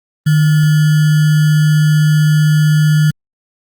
sine tone with sample-and-hold, 152.6 Hz, D#3, 33 cents flat, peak -7 dBFS, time 0.26-3.11 s, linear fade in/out 10 ms, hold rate 1575 Hz, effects Opus 32 kbps

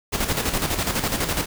pink noise with tremolo, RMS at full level -22 dBFS, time 0.12-1.46 s, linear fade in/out 20 ms, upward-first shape square, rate 12 Hz, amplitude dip 55%, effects none

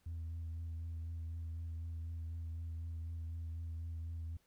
sine tone with vibrato, 82.41 Hz, E2, in tune, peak -38 dBFS, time 0.06-4.37 s, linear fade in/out 5 ms, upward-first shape triangle, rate 4 Hz, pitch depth 25 cents each way, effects tanh soft clip ceiling -38 dBFS + pink hiss -75 dBFS RMS until 4.46 s

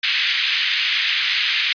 white band-pass noise, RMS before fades -20 dBFS, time 0.03-1.73 s, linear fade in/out 5 ms, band 1900 to 3700 Hz, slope 24 dB/octave, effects resampled to 11025 Hz

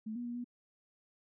sine tone with pitch steps, 218.2 / 241.7 / 239.2 / 243 Hz, A3 / B3 / A#3 / B3, -14 / -37 / +45 / -28 cents, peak -37 dBFS, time 0.06-0.444 s, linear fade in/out 10 ms, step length 96 ms, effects none

